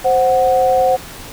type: tone pair together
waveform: sine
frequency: 523.3 / 740.1 Hz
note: C5 / F#5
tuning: 0 / 0 cents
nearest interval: tritone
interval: 600 cents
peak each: -13 dBFS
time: 0.04-0.97 s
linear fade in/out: 20 ms
effects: pink hiss -33 dBFS RMS until 1.32 s